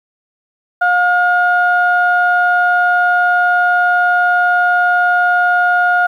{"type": "tone pair together", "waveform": "sine", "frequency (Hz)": [714, 1428], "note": ["F5", "F6"], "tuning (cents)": [38, 38], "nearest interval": "octave", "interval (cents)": 1200, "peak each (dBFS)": [-12, -11], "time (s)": [0.81, 6.07], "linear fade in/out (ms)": 10, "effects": ["tanh soft clip ceiling -3 dBFS", "8-bit"]}